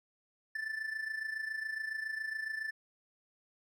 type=tone with amplitude modulation; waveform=triangle; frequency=1760 Hz; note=A6; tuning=in tune; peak=-31 dBFS; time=0.55-2.71 s; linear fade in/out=5 ms; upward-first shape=sine; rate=27.2 Hz; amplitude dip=70%; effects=none